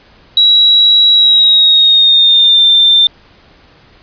sine tone with pitch glide, 3883 to 3581 Hz, B7 to A7, -30 to +30 cents, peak -4 dBFS, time 0.37-3.07 s, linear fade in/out 2 ms, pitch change -140 cents, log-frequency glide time 1.14-2.62 s, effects pink hiss -44 dBFS RMS until 4.02 s + resampled to 11025 Hz

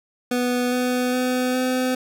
25% pulse tone with pitch steps, 246.9 / 249.6 / 252.4 / 255.2 Hz, B3 / B3 / B3 / C4, 0 / +19 / +38 / -43 cents, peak -16 dBFS, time 0.31-1.95 s, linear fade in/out 5 ms, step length 410 ms, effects none

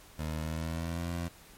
20% pulse tone with pitch glide, 77.78 to 85.81 Hz, D#2 to F2, 0 to -30 cents, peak -28 dBFS, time 0.18-1.29 s, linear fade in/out 20 ms, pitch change +170 cents, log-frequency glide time 0.34-1.06 s, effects pink hiss -55 dBFS RMS until 1.57 s + MP3 64 kbps

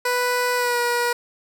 15% pulse tone with pitch glide, 493.9 to 480.9 Hz, B4 to B4, 0 to -46 cents, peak -13 dBFS, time 0.05-1.13 s, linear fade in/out 5 ms, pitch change -46 cents, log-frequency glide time 0.56-0.79 s, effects none

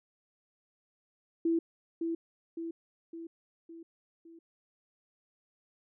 sine tone with echo, 331.7 Hz, E4, 11 cents sharp, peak -25 dBFS, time 1.45-1.59 s, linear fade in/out 5 ms, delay 560 ms, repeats 5, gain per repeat -5 dB, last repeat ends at 4.39 s, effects none

